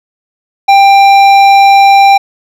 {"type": "tone with hard clipping", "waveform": "sine", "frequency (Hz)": 791, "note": "G5", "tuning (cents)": 15, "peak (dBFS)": -3, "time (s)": [0.68, 2.18], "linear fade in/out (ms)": 10, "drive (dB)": 11, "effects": []}